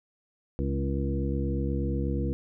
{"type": "harmonic tone with a mistuned harmonic", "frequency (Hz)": 68.3, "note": "C#2", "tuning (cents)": -25, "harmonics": [1, 2, 3, 4, 5, 7], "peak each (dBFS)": [-29, -32, -34, -35, -36, -37], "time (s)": [0.59, 2.33], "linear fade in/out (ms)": 0, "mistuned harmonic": 4, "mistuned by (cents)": 17, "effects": []}